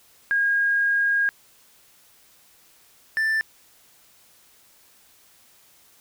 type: tone pair in turn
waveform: sine / triangle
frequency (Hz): 1629 / 1770.7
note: G#6 / A6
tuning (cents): -34 / +10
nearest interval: minor second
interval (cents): 144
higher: second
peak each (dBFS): -18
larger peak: neither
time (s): 0.31-1.29 / 3.17-3.41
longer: first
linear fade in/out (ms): 0
effects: white hiss -56 dBFS RMS until 6 s